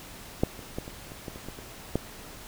clicks, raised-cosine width 2 ms, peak -8 / -28 / -18 / -26 / -30 / -22 / -27 / -24 / -29 / -11 dBFS, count 10, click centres 0.435 / 0.592 / 0.785 / 0.879 / 1.119 / 1.282 / 1.359 / 1.486 / 1.589 / 1.956 s, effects pink hiss -45 dBFS RMS until 2.47 s

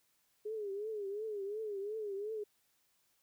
sine tone with vibrato, 415.3 Hz, G#4, in tune, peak -37 dBFS, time 0.45-2.44 s, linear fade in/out 10 ms, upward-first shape triangle, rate 2.8 Hz, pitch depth 130 cents each way, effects white hiss -75 dBFS RMS until 3.22 s

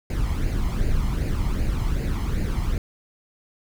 brown noise with flanger, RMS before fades -23 dBFS, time 0.1-2.78 s, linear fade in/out 2 ms, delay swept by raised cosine 0.43 to 0.98 ms, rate 2.6 Hz, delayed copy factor +0.6, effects none

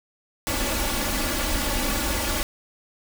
pink noise with comb filter, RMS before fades -25 dBFS, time 0.47-2.43 s, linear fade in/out 0 ms, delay 3.5 ms, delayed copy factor +0.9, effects none

